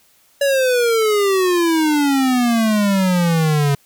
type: exponential sweep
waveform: square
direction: down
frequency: 569 to 139.1 Hz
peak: -14 dBFS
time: 0.41-3.75 s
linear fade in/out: 5 ms
effects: white hiss -55 dBFS RMS until 3.85 s